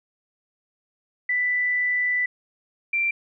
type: tone pair in turn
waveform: sine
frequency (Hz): 1983 / 2358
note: B6 / D7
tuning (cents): +7 / +6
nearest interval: minor third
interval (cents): 299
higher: second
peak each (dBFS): -20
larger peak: neither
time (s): 1.29-2.26 / 2.93-3.11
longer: first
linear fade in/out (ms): 5
effects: none